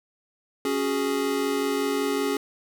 square chord, C# suspended fourth, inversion none, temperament equal, 277.2 / 370 / 415.3 Hz, C#4 / F#4 / G#4, 0 / 0 / 0 cents, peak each -28 / -32 / -27 dBFS, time 0.65-2.37 s, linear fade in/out 2 ms, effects none

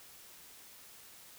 silence, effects white hiss -55 dBFS RMS until 1.38 s

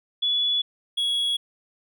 sine / triangle tone pair in turn, 3416 / 3342 Hz, G#7 / G#7, +48 / +10 cents, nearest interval unison, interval 38 cents, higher first, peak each -20 dBFS, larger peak neither, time 0.22-0.62 / 0.97-1.37 s, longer neither, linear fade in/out 10 ms, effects none

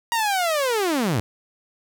sawtooth linear sweep, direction down, 950 to 92.5 Hz, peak -16 dBFS, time 0.12-1.2 s, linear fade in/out 0 ms, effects none

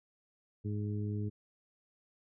harmonic tone, 104.3 Hz, G#2, 8 cents sharp, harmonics 1 / 2 / 3 / 4, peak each -34 / -40 / -44 / -46 dBFS, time 0.64-1.3 s, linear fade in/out 20 ms, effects none

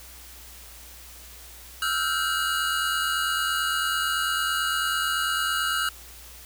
square tone cluster, 1315 / 1404 / 1558 / 2886 Hz, E6 / F6 / G6 / F#7, -5 / +9 / -11 / -44 cents, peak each -30 dBFS, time 1.82-5.89 s, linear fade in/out 2 ms, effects added 60 Hz sine -48 dBFS peak until 6.45 s + white hiss -46 dBFS RMS until 6.45 s

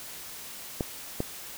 clicks, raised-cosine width 2 ms, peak -14 dBFS, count 2, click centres 0.808 / 1.204 s, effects white hiss -42 dBFS RMS until 1.57 s

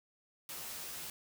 white noise with comb filter, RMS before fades -44 dBFS, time 0.49-1.1 s, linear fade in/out 2 ms, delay 13 ms, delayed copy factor +0.9, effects none

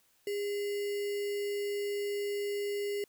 sine tone with sample-and-hold, 407.2 Hz, G#4, 34 cents flat, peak -31 dBFS, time 0.27-3.04 s, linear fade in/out 2 ms, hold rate 2450 Hz, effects white hiss -69 dBFS RMS until 3.08 s

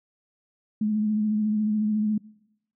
sine tone with vibrato, 213.1 Hz, G#3, 45 cents sharp, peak -21 dBFS, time 0.81-2.18 s, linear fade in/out 5 ms, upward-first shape triangle, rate 14 Hz, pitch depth 39 cents each way, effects noise-tail reverb RT60 0.9 s tail -22 dB re dry

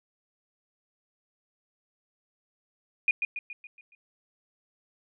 sine tone with echo, 2449 Hz, D#7, 28 cents flat, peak -19 dBFS, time 3.08-3.11 s, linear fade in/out 2 ms, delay 140 ms, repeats 6, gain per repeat -6 dB, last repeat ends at 3.95 s, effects none

